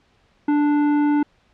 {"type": "tone with tanh clipping", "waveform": "sine", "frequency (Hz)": 293.7, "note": "D4", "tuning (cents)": 0, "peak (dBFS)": -17, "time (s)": [0.48, 1.23], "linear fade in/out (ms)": 5, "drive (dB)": 12, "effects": ["pink hiss -60 dBFS RMS until 1.53 s", "low-pass 4000 Hz 12 dB/octave"]}